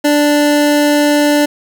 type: tone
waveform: 25% pulse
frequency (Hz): 293.7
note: D4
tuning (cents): 0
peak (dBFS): -5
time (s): 0.04-1.46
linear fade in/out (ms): 10
effects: none